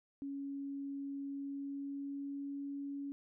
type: tone with pitch glide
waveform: sine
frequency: 278.3 to 280.9 Hz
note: C#4 to C#4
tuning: +7 to +23 cents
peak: -39 dBFS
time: 0.22-3.12 s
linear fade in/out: 0 ms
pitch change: +16 cents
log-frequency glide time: 1.27-2.66 s
effects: none